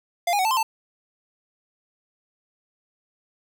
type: tone with pitch steps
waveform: square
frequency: 695 / 819 / 749 / 881 / 1041 / 889 Hz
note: F5 / G#5 / F#5 / A5 / C6 / A5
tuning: -9 / -24 / +21 / +2 / -9 / +18 cents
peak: -20 dBFS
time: 0.27-0.63 s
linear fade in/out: 5 ms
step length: 60 ms
effects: none